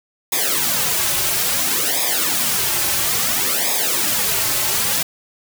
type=noise with flanger; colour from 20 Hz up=white; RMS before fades=-19 dBFS; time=0.32-5.03 s; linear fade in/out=5 ms; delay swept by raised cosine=0.68 to 4.28 ms; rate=0.59 Hz; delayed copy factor=-0.9; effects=none